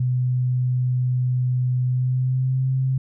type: tone with pitch glide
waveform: sine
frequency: 126 to 131.43 Hz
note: B2 to C3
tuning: +35 to +8 cents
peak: -18 dBFS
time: 0-2.98 s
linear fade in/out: 5 ms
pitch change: +73 cents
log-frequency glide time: 1.86-2.7 s
effects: none